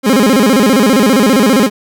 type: tone with vibrato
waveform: 30% pulse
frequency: 235.1 Hz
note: A#3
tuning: 15 cents sharp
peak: -4 dBFS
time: 0.03-1.7 s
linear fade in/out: 50 ms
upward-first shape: square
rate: 15 Hz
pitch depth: 220 cents each way
effects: none